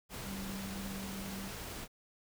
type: tone in noise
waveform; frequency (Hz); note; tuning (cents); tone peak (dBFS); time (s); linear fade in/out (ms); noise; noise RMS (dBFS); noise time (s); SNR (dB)
sine; 194.8; G3; -11; -41; 0.23-1.52; 50; pink; -44; 0.09-1.88; 0
effects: none